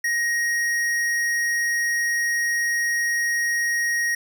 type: tone with tanh clipping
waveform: sine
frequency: 1879 Hz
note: A#6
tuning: 13 cents sharp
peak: -22 dBFS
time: 0.04-4.15 s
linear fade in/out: 5 ms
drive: 17 dB
effects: none